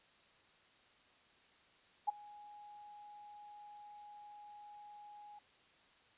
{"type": "tone with ADSR envelope", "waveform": "sine", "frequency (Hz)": 830.6, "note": "G#5", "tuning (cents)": 0, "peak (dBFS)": -28, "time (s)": [2.07, 5.39], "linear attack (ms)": 19, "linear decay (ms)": 14, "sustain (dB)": -24, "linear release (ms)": 6, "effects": ["white hiss -67 dBFS RMS until 6.17 s", "resampled to 8000 Hz"]}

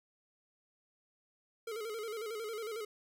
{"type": "tone with vibrato", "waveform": "square", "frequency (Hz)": 440, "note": "A4", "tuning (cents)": 0, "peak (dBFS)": -39, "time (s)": [1.67, 2.85], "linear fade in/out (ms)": 5, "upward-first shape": "square", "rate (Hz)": 11, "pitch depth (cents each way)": 74, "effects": []}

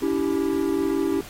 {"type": "chord", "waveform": "triangle", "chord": "C# diminished", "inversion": "none", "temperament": "equal with one note detuned", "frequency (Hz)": [284.3, 329.6, 392], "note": ["C#4", "E4", "G4"], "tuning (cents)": [44, 0, 0], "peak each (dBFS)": -23, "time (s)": [0.02, 1.21], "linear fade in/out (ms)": 5, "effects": ["pink hiss -42 dBFS RMS until 1.29 s", "AAC 48 kbps"]}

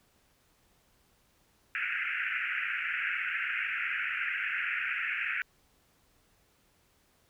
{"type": "band-pass noise", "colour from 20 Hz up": "pink", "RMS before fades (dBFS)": -33, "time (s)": [1.75, 5.42], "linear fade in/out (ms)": 0, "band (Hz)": [1400, 2700], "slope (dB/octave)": 96, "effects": ["pink hiss -68 dBFS RMS until 7.29 s"]}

